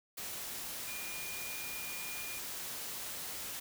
sine tone in noise, 2423 Hz, D#7, 47 cents flat, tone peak -45 dBFS, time 0.87-2.39 s, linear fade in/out 10 ms, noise white, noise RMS -42 dBFS, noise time 0.17-3.6 s, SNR -6 dB, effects none

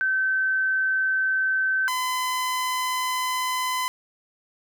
sine / sawtooth tone pair in turn, 1539 / 1015.9 Hz, G6 / B5, -32 / +49 cents, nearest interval perfect fifth, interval 719 cents, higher first, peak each -20 dBFS, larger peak neither, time 0.01-1.88 / 1.88-3.88 s, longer second, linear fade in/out 0 ms, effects none

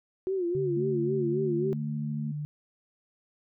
sine tone with vibrato, 364.2 Hz, F#4, 27 cents flat, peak -26 dBFS, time 0.27-1.73 s, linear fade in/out 0 ms, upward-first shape sine, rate 3.7 Hz, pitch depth 110 cents each way
sine tone with pitch glide, 143 to 148.64 Hz, D3 to D3, -46 to +21 cents, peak -31 dBFS, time 0.55-2.45 s, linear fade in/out 0 ms, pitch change +67 cents, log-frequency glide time 1.27-1.43 s
sine tone, 222.1 Hz, A3, 16 cents sharp, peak -33 dBFS, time 0.76-2.32 s, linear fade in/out 10 ms
effects none

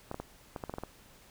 clicks, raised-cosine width 1 ms, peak -23 dBFS, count 9, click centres 0.114 / 0.144 / 0.2 / 0.562 / 0.638 / 0.696 / 0.739 / 0.784 / 0.836 s, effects pink hiss -58 dBFS RMS until 1.3 s

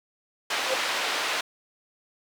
white band-pass noise, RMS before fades -28 dBFS, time 0.5-1.41 s, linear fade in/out 5 ms, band 470 to 3300 Hz, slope 12 dB/octave
sine tone with exponential growth, 523.3 Hz, C5, in tune, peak -21 dBFS, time 0.57-0.74 s, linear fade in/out 1 ms, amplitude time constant 36 ms
effects none

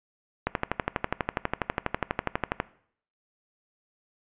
click train, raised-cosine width 0.5 ms, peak -9 dBFS, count 27, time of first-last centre 0.47-2.601 s, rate 12.2 Hz, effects noise-tail reverb RT60 0.6 s tail -19 dB re dry + resampled to 8000 Hz

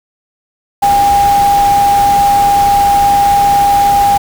sine tone in noise, 806 Hz, G5, 48 cents sharp, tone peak -6 dBFS, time 0.82-4.18 s, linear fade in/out 10 ms, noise pink, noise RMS -21 dBFS, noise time 0.82-4.18 s, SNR +12 dB, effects none

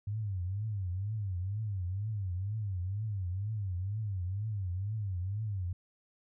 sine tone with vibrato, 98.7 Hz, G2, 12 cents sharp, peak -32 dBFS, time 0.07-5.73 s, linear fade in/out 5 ms, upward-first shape triangle, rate 2.1 Hz, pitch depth 220 cents each way, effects none

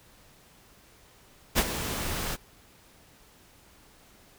pink noise with ADSR envelope, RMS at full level -21 dBFS, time 1.55-2.37 s, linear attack 32 ms, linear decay 53 ms, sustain -11 dB, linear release 35 ms, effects pink hiss -57 dBFS RMS until 4.38 s

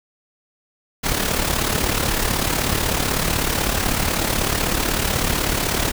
pink noise with amplitude modulation, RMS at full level -18 dBFS, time 1.03-5.92 s, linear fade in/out 20 ms, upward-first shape sine, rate 36.1 Hz, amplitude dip 60%, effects none

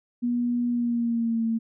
sine tone with pitch glide, 241.5 to 226.6 Hz, B3 to A#3, -39 to -49 cents, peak -22 dBFS, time 0.22-1.59 s, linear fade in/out 20 ms, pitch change -110 cents, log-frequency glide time 0.69-1.44 s, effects none

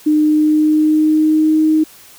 sine tone with pitch glide, 304.3 to 312.3 Hz, D#4 to D#4, -38 to +7 cents, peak -9 dBFS, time 0.06-1.84 s, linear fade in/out 10 ms, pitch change +45 cents, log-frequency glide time 0.19-1.6 s, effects white hiss -42 dBFS RMS until 2.18 s

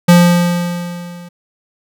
square tone with level ramp, 174.61 Hz, F3, in tune, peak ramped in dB -3 to -32 dBFS, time 0.08-1.29 s, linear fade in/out 10 ms, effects none

